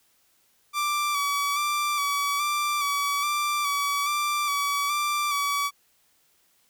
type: tone with vibrato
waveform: sawtooth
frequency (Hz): 1159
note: D6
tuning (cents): -23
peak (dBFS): -20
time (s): 0.73-5.71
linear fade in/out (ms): 50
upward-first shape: square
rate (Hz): 1.2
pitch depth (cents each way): 28
effects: white hiss -65 dBFS RMS until 6.69 s